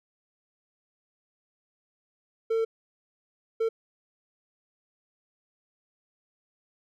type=tone bursts at uneven times; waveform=triangle; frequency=450.8 Hz; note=A4; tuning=42 cents sharp; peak=-21 dBFS; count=2; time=2.5-2.65 / 3.6-3.69 s; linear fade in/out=10 ms; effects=none